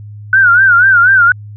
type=tone with vibrato; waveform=sine; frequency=1481 Hz; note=F#6; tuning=1 cent sharp; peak=-4 dBFS; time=0.33-1.32 s; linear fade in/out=2 ms; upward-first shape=sine; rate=4.1 Hz; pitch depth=120 cents each way; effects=added 104 Hz sine -27 dBFS peak until 1.56 s